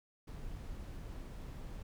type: noise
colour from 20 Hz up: brown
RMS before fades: -45 dBFS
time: 0.27-1.83 s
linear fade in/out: 10 ms
effects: none